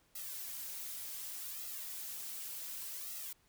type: noise with flanger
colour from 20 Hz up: blue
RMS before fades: -44 dBFS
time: 0.15-3.33 s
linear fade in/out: 5 ms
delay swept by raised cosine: 1.5 to 5.4 ms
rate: 0.67 Hz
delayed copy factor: +1
effects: pink hiss -71 dBFS RMS until 3.48 s